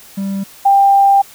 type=tone pair in turn; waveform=triangle / sine; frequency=196 / 792.4 Hz; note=G3 / G5; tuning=0 / +18 cents; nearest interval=2 octaves; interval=2418 cents; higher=second; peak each=-15 / -6 dBFS; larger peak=second; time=0.17-0.44 / 0.65-1.22 s; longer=second; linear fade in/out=10 ms; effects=white hiss -40 dBFS RMS until 1.34 s